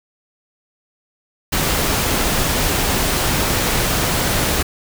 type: noise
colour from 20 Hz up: pink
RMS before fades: -18 dBFS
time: 1.52-4.63 s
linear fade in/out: 10 ms
effects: none